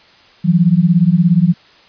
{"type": "beating tone pair", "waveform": "sine", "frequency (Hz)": [164.81, 181.81], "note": ["E3", "F#3"], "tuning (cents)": [0, -30], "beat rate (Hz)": 17, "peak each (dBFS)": -11, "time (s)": [0.44, 1.54], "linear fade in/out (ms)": 20, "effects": ["white hiss -46 dBFS RMS until 1.88 s", "resampled to 11025 Hz"]}